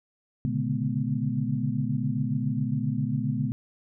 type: tone cluster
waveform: sine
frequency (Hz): 120.2 / 139.5 / 146.9 / 212.1 / 247.2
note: B2 / C#3 / D3 / G#3 / B3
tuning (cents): -46 / +11 / +1 / +37 / +2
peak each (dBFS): -31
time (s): 0.45-3.52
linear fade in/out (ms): 0
effects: none